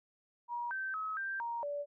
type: tone with pitch steps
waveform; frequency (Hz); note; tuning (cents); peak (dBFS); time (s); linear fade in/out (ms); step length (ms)
sine; 955 / 1552 / 1282 / 1576 / 937 / 578; A#5 / G6 / E6 / G6 / A#5 / D5; +42 / -18 / -49 / +9 / +9 / -28; -35; 0.48-1.86; 50; 230
effects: none